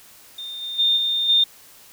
sine tone with level steps, 3629 Hz, A#7, 47 cents flat, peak -30 / -27 / -15 / -19 / -13 dBFS, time 0.38-1.44 s, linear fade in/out 5 ms, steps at 0.61 / 0.78 / 0.96 / 1.28 s, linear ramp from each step 20 ms, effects white hiss -48 dBFS RMS until 1.92 s

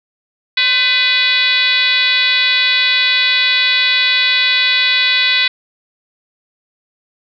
sine tone with frequency modulation, 2960 Hz, F#7, in tune, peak -10 dBFS, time 0.57-5.48 s, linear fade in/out 5 ms, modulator 478 Hz, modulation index 2.7, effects none

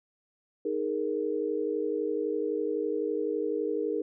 sine chord, D# suspended fourth, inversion none, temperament just, 311.1 / 414.8 / 466.7 Hz, D#4 / G#4 / A#4, 0 / -2 / +2 cents, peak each -33 / -31 / -31 dBFS, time 0.65-4.02 s, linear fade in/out 5 ms, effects none

